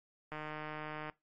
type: click train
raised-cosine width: 0.5 ms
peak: -27 dBFS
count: 120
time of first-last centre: 0.32-1.098 s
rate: 153 Hz
effects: noise-tail reverb RT60 0.2 s tail -20 dB re dry + MP3 48 kbps